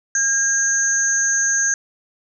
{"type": "tone cluster", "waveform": "sine", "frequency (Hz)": [1616, 6140, 6560], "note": ["G#6", "G8", "G#8"], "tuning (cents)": [-48, -37, -22], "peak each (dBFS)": -20, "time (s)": [0.15, 1.74], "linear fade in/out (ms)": 2, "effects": []}